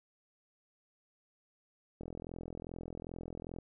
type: click train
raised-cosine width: 2 ms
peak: -30 dBFS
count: 68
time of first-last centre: 2.01-3.586 s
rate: 42.5 Hz
effects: none